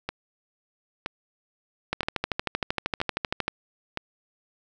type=two click trains; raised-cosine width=0.3 ms; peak=-13 / -9 dBFS; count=5 / 21; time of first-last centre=0.09-3.973 / 1.93-3.48 s; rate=1.03 / 12.9 Hz; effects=none